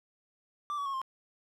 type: tone with pitch steps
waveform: triangle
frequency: 1174.7 / 1134 / 1094.8 / 1056.9 Hz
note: D6 / C#6 / C#6 / C6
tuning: 0 / +39 / -22 / +17 cents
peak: -30 dBFS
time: 0.7-1.016 s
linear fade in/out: 0 ms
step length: 79 ms
effects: none